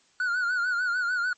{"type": "tone with vibrato", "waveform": "triangle", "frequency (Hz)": 1448, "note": "F#6", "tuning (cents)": -38, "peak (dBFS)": -22, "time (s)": [0.2, 1.33], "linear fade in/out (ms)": 2, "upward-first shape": "sine", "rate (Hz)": 6.7, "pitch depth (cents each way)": 73, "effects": ["white hiss -63 dBFS RMS until 1.37 s", "MP3 32 kbps"]}